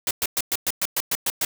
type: noise bursts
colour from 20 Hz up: white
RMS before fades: -23 dBFS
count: 10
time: 0.07-1.45 s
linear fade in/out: 2 ms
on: 39 ms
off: 110 ms
effects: none

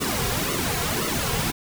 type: noise with flanger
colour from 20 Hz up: pink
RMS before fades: -25 dBFS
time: 0-1.52 s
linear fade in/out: 20 ms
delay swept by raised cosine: 1.2 to 3.4 ms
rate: 1.9 Hz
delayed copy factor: -0.7
effects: none

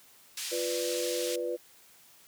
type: band-pass noise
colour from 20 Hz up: pink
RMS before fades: -37 dBFS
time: 0.37-1.36 s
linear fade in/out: 5 ms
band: 3400 to 10000 Hz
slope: 12 dB/octave
type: chord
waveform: sine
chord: B diminished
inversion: second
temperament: equal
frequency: 349.2 / 493.9 / 587.3 Hz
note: F4 / B4 / D5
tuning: 0 / 0 / 0 cents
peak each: -35 / -32 / -38 dBFS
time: 0.51-1.57 s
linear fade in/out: 20 ms
effects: white hiss -58 dBFS RMS until 2.27 s + high-pass 80 Hz 12 dB/octave

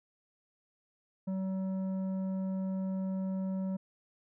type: tone with tanh clipping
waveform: sine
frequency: 189.8 Hz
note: F#3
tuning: 44 cents sharp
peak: -33 dBFS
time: 1.27-3.77 s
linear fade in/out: 10 ms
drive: 9 dB
effects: none

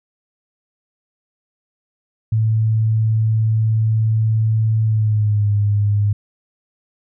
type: tone with pitch glide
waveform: sine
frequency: 110.4 to 103.01 Hz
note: A2 to G#2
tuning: +6 to -14 cents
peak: -13 dBFS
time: 2.32-6.13 s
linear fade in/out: 5 ms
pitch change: -120 cents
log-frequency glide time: 4.83-5.49 s
effects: none

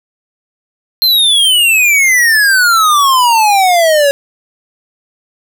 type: exponential sweep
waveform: square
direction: down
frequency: 4201 to 553 Hz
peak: -7 dBFS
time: 1.02-4.11 s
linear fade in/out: 0 ms
effects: none

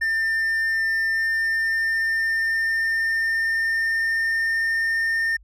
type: tone with pitch glide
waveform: triangle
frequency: 1797 to 1815.8 Hz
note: A6 to A#6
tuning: +36 to -46 cents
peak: -18 dBFS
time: 0.01-5.37 s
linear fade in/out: 10 ms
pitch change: +18 cents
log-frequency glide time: 0.21-4.98 s
effects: added 50 Hz sine -48 dBFS peak until 5.43 s

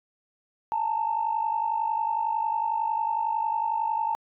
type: tone pair together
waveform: sine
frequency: 858 / 909 Hz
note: A5 / A#5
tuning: -44 / -44 cents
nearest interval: minor second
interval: 100 cents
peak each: -28 / -25 dBFS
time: 0.72-4.15 s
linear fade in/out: 0 ms
effects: tanh soft clip ceiling -16 dBFS

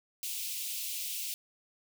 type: high-pass noise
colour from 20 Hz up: white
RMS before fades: -37 dBFS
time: 0.23-1.34 s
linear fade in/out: 0 ms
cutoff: 2400 Hz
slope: 48 dB/octave
effects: none

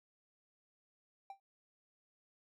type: tone with exponential decay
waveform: triangle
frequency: 784 Hz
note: G5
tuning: in tune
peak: -40 dBFS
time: 1.3-1.4 s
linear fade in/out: 2 ms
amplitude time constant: 21 ms
effects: none

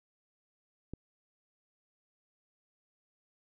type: click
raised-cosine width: 3 ms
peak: -27 dBFS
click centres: 0.936 s
effects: none

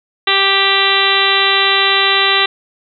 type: harmonic tone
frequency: 392 Hz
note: G4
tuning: in tune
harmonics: 1 / 2 / 3 / 4 / 5 / 6 / 7 / 8 / 9 / 10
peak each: -21 / -22 / -18 / -23 / -17 / -22 / -19 / -20 / -19 / -17 dBFS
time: 0.27-2.46 s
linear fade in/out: 5 ms
effects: none

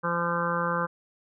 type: harmonic tone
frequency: 171.5 Hz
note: F3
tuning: 31 cents flat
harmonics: 1 / 2 / 3 / 5 / 6 / 7 / 8 / 9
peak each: -32 / -40 / -31 / -37 / -32 / -31 / -34 / -33 dBFS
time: 0.03-0.87 s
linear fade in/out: 20 ms
effects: none

